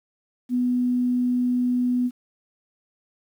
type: tone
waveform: sine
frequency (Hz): 247.5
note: B3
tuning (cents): +4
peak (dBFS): -19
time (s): 0.49-2.11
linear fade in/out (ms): 50
effects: 9-bit